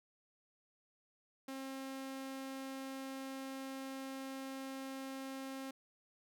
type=tone; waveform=sawtooth; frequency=267.7 Hz; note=C4; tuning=40 cents sharp; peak=-39 dBFS; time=1.48-5.71 s; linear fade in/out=5 ms; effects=none